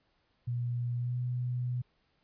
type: tone with pitch glide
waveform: sine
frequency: 120.9 to 123.8 Hz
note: B2 to B2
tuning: -36 to +5 cents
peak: -30 dBFS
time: 0.47-1.82 s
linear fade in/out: 10 ms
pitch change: +41 cents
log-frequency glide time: 0.96-1.17 s
effects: pink hiss -73 dBFS RMS until 2.23 s + resampled to 11025 Hz